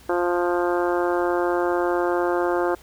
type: harmonic tone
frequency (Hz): 175.7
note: F3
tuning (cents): +11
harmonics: 2 / 3 / 4 / 5 / 6 / 7 / 8 / 9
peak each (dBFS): -22 / -26 / -28 / -30 / -32 / -33 / -34 / -35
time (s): 0.09-2.75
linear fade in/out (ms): 5
effects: added 60 Hz sine -50 dBFS peak until 2.82 s + pink hiss -50 dBFS RMS until 2.82 s